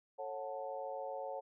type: harmonic tone with a mistuned harmonic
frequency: 146.83 Hz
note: D3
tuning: in tune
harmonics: 3 / 4 / 5 / 6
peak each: -49 / -42 / -45 / -47 dBFS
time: 0.18-1.41 s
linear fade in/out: 20 ms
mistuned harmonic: 4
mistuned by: -120 cents
effects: none